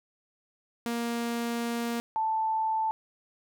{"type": "tone pair in turn", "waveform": ["sawtooth", "sine"], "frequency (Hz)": [234.8, 881.4], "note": ["A#3", "A5"], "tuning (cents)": [13, 3], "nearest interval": "octave + major seventh", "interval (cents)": 2290, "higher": "second", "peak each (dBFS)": -25, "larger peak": "neither", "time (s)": [[0.86, 2], [2.16, 2.91]], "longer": "first", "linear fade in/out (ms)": 0, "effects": []}